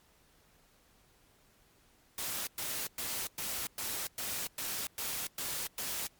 white noise bursts, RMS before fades -37 dBFS, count 10, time 2.18-6.07 s, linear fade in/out 2 ms, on 290 ms, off 110 ms, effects pink hiss -66 dBFS RMS until 6.19 s + MP3 96 kbps

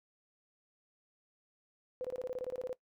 sine tone bursts, 505 Hz, B4, 39 cents sharp, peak -35 dBFS, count 13, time 2.01-2.729 s, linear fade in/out 0 ms, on 35 ms, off 22 ms, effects noise-tail reverb RT60 0.1 s tail -19 dB re dry

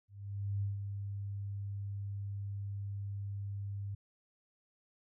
sine tone with ADSR envelope, 100 Hz, G2, 35 cents sharp, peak -31 dBFS, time 0.08-3.95 s, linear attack 540 ms, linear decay 150 ms, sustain -6 dB, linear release 7 ms, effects none

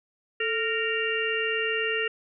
harmonic tone with a mistuned harmonic, 463.7 Hz, A#4, 9 cents flat, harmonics 1 / 3 / 4 / 5 / 6, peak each -29 / -34 / -30 / -38 / -29 dBFS, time 0.4-2.08 s, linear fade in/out 5 ms, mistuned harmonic 1, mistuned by -83 cents, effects none

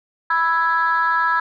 sine chord, E major, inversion second, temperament equal, 987.8 / 1318.5 / 1661.2 Hz, B5 / E6 / G#6, 0 / 0 / 0 cents, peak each -19 dBFS, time 0.3-1.4 s, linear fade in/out 5 ms, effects tanh soft clip ceiling -9 dBFS

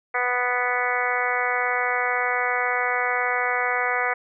harmonic tone, 247.1 Hz, B3, 1 cent sharp, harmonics 2 / 3 / 4 / 5 / 6 / 7 / 8 / 9, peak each -30 / -28 / -31 / -29 / -29 / -31 / -27 / -30 dBFS, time 0.14-4.14 s, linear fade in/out 10 ms, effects none

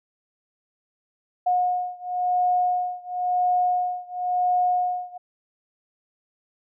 sine beating tone pair, 722 / 722.96 Hz, F#5 / F#5, -43 / -40 cents, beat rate 0.96 Hz, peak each -23 / -24 dBFS, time 1.46-5.18 s, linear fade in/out 10 ms, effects none

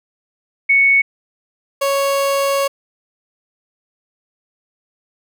sine / 30% pulse tone pair in turn, 2217 / 554.2 Hz, C#7 / C#5, 0 / -1 cents, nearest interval 2 octaves, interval 2401 cents, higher first, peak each -9 / -12 dBFS, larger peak first, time 0.69-1.02 / 1.81-2.68 s, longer second, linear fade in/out 10 ms, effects none

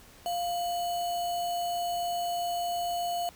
sine tone with sample-and-hold, 698.5 Hz, F5, in tune, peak -28 dBFS, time 0.26-3.29 s, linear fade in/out 0 ms, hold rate 3675 Hz, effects pink hiss -54 dBFS RMS until 3.35 s

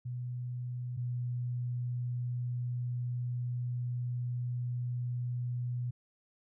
sine tone pair in turn, 123.47 / 122.62 Hz, B2 / B2, 0 / -12 cents, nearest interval unison, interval 12 cents, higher first, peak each -35 / -32 dBFS, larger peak second, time 0.05-0.97 / 0.97-5.91 s, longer second, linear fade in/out 10 ms, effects none

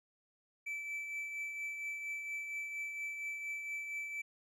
triangle tone with tremolo, 2317 Hz, D7, 24 cents flat, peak -35 dBFS, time 0.66-4.22 s, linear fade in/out 10 ms, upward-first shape triangle, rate 4.3 Hz, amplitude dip 45%, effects none

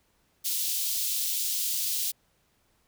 white high-pass noise, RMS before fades -29 dBFS, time 0.44-2.12 s, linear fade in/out 20 ms, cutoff 3200 Hz, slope 24 dB/octave, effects pink hiss -69 dBFS RMS until 2.87 s

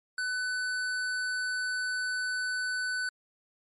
sine tone with hard clipping, 1500 Hz, F#6, 23 cents sharp, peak -31 dBFS, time 0.18-3.09 s, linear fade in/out 2 ms, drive 15 dB, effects MP3 48 kbps

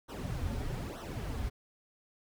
brown noise with flanger, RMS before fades -37 dBFS, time 0.08-1.5 s, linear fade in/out 20 ms, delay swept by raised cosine 0.42 to 6.22 ms, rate 1.1 Hz, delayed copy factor -0.9, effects none

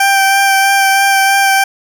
20% pulse tone with vibrato, 784 Hz, G5, in tune, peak -3 dBFS, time 0-1.64 s, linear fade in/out 5 ms, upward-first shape sine, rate 3.1 Hz, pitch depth 14 cents each way, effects none

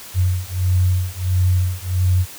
sine beating tone pair, 90.5 / 92 Hz, F#2 / F#2, -38 / -9 cents, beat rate 1.5 Hz, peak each -18 dBFS, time 0.14-2.26 s, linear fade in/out 50 ms, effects white hiss -37 dBFS RMS until 2.38 s

